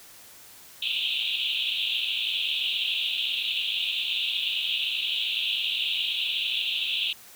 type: band-pass noise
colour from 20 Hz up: pink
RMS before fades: -28 dBFS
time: 0.82-7.13 s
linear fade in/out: 5 ms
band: 2600 to 3800 Hz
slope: 96 dB/octave
effects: white hiss -49 dBFS RMS until 7.35 s